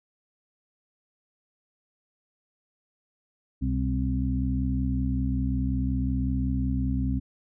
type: harmonic tone with a mistuned harmonic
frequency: 65.41 Hz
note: C2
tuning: in tune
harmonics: 1 / 2 / 3 / 4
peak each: -27 / -30 / -33 / -29 dBFS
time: 3.61-7.2 s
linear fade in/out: 20 ms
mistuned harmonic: 2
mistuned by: -65 cents
effects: none